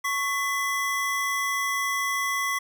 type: tone pair together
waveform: square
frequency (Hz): 1108.7 / 2009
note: C#6 / B6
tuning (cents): 0 / +29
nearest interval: minor seventh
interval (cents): 1029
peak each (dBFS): -28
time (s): 0.04-2.59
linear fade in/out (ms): 10
effects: none